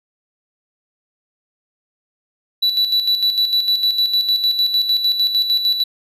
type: tone with tremolo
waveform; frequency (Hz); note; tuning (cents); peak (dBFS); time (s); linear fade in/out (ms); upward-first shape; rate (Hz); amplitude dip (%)
triangle; 3951; B7; 0; -11; 2.62-5.84; 10; square; 6.6; 55
effects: resampled to 32000 Hz